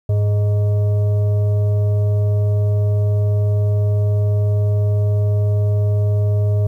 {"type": "tone with frequency modulation", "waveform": "sine", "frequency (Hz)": 103, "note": "G#2", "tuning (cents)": -14, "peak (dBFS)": -13, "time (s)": [0.09, 6.67], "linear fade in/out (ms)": 5, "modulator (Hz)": 520, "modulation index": 0.32, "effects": ["9-bit"]}